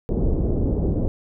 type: low-pass noise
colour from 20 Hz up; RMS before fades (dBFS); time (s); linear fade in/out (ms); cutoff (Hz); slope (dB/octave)
pink; -21; 0.09-1.08; 0; 480; 24
effects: none